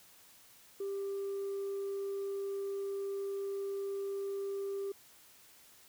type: tone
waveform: sine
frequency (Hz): 395.2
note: G4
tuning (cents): +14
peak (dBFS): -33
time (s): 0.8-4.92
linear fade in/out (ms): 5
effects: tanh soft clip ceiling -33 dBFS + white hiss -60 dBFS RMS until 5.88 s